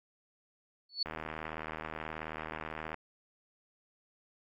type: tone with exponential growth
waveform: sine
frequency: 4435 Hz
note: C#8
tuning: in tune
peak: -26 dBFS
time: 0.89-1.03 s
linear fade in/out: 5 ms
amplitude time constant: 30 ms
type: click train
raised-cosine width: 0.5 ms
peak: -24 dBFS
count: 149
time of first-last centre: 1.06-2.943 s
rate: 78.6 Hz
effects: AAC 64 kbps